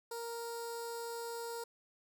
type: tone with notch filter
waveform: 15% pulse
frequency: 466.2 Hz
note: A#4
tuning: in tune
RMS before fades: -42 dBFS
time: 0.11-1.64 s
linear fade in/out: 5 ms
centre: 2100 Hz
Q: 0.52
effects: none